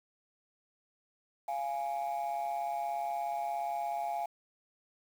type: tone pair together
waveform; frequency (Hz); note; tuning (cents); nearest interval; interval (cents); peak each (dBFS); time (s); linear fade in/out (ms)
sine; 693.7 / 830.6; F5 / G#5; -12 / 0; minor third; 312; -33 / -33; 1.48-4.26; 5
effects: tanh soft clip ceiling -29 dBFS + 9-bit